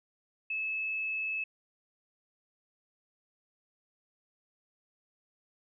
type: tone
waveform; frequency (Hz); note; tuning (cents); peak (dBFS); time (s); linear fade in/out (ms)
sine; 2601; E7; -24; -31; 0.5-1.44; 5
effects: none